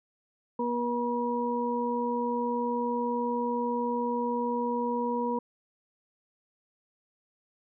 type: harmonic tone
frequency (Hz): 240.4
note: B3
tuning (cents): -46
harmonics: 1 / 2 / 4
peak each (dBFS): -31 / -31 / -31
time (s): 0.59-5.39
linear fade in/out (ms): 5
effects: none